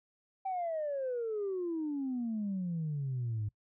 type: exponential sweep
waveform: sine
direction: down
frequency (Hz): 780 to 102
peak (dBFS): -31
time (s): 0.45-3.49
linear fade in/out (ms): 10
effects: noise-tail reverb RT60 0.1 s tail -23 dB re dry + tanh soft clip ceiling -29 dBFS